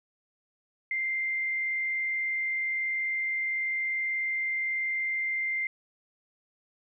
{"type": "tone with frequency modulation", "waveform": "sine", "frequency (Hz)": 2093, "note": "C7", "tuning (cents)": 0, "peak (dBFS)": -27, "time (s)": [0.91, 5.67], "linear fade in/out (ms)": 2, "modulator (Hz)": 58.4, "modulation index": 0.35, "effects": []}